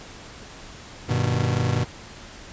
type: chord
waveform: 40% pulse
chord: G augmented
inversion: none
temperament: just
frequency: 98 / 122.5 / 153.12 Hz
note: G2 / B2 / D#3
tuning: 0 / -14 / -27 cents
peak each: -25 / -22 / -27 dBFS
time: 1.08-1.85 s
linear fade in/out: 20 ms
effects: pink hiss -42 dBFS RMS until 2.52 s + resampled to 16000 Hz